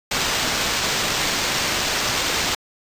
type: noise with sample-and-hold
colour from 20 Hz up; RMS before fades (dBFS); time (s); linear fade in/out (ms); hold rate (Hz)
white; -22; 0.11-2.55; 5; 11025
effects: resampled to 32000 Hz